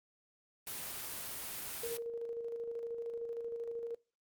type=noise; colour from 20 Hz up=white; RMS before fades=-42 dBFS; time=0.67-1.97 s; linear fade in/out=0 ms
type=tone with tremolo; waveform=sine; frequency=466.2 Hz; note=A#4; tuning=in tune; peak=-36 dBFS; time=1.83-3.95 s; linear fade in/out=5 ms; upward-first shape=square; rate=13 Hz; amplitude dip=35%
effects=noise-tail reverb RT60 0.3 s tail -24 dB re dry + Opus 24 kbps